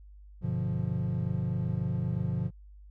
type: chord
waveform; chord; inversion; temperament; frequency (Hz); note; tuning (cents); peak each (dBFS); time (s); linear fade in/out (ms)
triangle; G dominant seventh; none; equal; 98 / 123.47 / 146.83 / 174.61; G2 / B2 / D3 / F3; 0 / 0 / 0 / 0; -33 / -30 / -33 / -31; 0.41-2.51; 50
effects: added 50 Hz sine -48 dBFS peak until 2.9 s